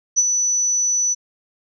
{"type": "tone with ADSR envelope", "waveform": "sine", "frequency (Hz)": 5960, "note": "F#8", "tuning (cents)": 12, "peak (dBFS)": -10, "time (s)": [0.16, 1.15], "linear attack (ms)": 25, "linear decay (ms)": 40, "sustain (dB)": -6, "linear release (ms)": 27, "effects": []}